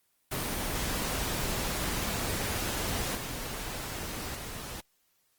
pink noise with level steps, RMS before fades -32 / -37 / -40 dBFS, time 0.31-4.81 s, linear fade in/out 10 ms, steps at 3.15 / 4.35 s, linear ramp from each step 2 ms, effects white hiss -72 dBFS RMS until 5.38 s + Opus 24 kbps

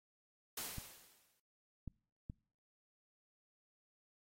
white noise with exponential decay, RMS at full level -41 dBFS, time 0.57-1.4 s, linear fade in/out 5 ms, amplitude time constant 180 ms
clicks, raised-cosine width 5 ms, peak -32 dBFS, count 3, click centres 0.783 / 1.877 / 2.299 s
effects noise-tail reverb RT60 0.5 s tail -26 dB re dry + AAC 48 kbps

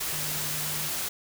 sine tone in noise, 152 Hz, D#3, 40 cents flat, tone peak -39 dBFS, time 0.12-0.89 s, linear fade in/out 10 ms, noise white, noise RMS -31 dBFS, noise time 0-1.09 s, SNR -11 dB, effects none

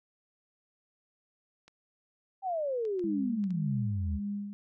clicks, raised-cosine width 0.2 ms, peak -37 dBFS, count 5, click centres 1.68 / 2.852 / 2.994 / 3.44 / 3.506 s
sine exponential sweep, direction down, 793 to 71.1 Hz, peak -29 dBFS, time 2.42-4.2 s, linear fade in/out 50 ms
sine tone with tremolo, 203.2 Hz, G#3, 38 cents flat, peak -31 dBFS, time 3.04-4.53 s, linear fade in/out 0 ms, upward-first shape sine, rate 1.8 Hz, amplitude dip 65%
effects none

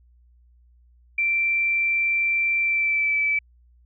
sine tone with pitch glide, 2349 to 2310 Hz, D7 to D7, 0 to -29 cents, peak -19 dBFS, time 1.18-3.39 s, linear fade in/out 5 ms, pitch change -29 cents, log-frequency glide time 2.6-3.17 s, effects added 60 Hz sine -53 dBFS peak until 3.85 s

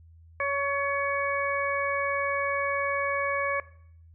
harmonic tone with a mistuned harmonic, 560 Hz, C#5, 18 cents sharp, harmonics 1 / 2 / 3 / 4, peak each -30 / -30 / -31 / -31 dBFS, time 0.4-3.6 s, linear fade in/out 2 ms, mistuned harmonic 3, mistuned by +22 cents, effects noise-tail reverb RT60 0.6 s tail -17 dB re dry + added 82 Hz sine -50 dBFS peak until 4.14 s

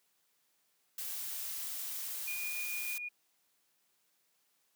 blue noise, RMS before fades -40 dBFS, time 0.98-2.98 s, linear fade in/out 2 ms
sine tone with tremolo, 2441 Hz, D#7, 34 cents flat, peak -37 dBFS, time 2.27-3.09 s, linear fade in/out 10 ms, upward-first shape sine, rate 6.7 Hz, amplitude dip 30%
effects white hiss -75 dBFS RMS until 4.75 s + high-pass 150 Hz 12 dB/octave

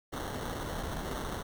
pink noise with sample-and-hold, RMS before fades -37 dBFS, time 0.12-1.43 s, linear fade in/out 20 ms, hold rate 2450 Hz, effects none

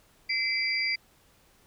sine tone cluster, 2059 / 2320 / 4776 Hz, C7 / D7 / D8, -28 / -22 / +28 cents, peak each -30 dBFS, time 0.29-0.96 s, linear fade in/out 10 ms, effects pink hiss -62 dBFS RMS until 1.66 s

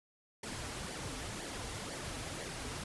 pink noise with flanger, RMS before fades -42 dBFS, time 0.43-2.84 s, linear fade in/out 5 ms, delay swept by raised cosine 0.76 to 5.76 ms, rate 2 Hz, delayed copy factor -0.65, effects resampled to 24000 Hz

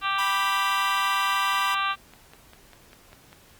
harmonic tone, 392 Hz, G4, in tune, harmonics 2 / 3 / 4 / 5 / 6 / 7 / 8 / 9 / 10, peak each -35 / -25 / -31 / -39 / -36 / -32 / -36 / -37 / -38 dBFS, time 0.01-1.96 s, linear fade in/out 50 ms
sawtooth tone, 987.8 Hz, B5, in tune, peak -24 dBFS, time 0.18-1.75 s, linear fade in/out 10 ms
click train, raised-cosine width 0.3 ms, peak -30 dBFS, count 10, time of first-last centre 1.54-3.329 s, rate 5.03 Hz
effects pink hiss -54 dBFS RMS until 3.59 s + Opus 48 kbps

